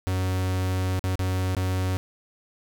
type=tone with dropouts; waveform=45% pulse; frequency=93 Hz; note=F#2; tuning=9 cents sharp; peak=-23 dBFS; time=0.07-1.97 s; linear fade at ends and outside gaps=0 ms; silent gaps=0.993-1.04 / 1.155-1.193 / 1.549-1.567 s; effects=none